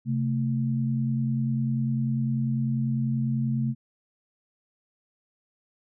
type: tone pair together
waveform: sine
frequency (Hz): 133.1 / 223.2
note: C3 / A3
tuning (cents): +30 / +25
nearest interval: major sixth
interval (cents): 895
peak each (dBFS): -25 / -27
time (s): 0.05-3.75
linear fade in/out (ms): 50
effects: none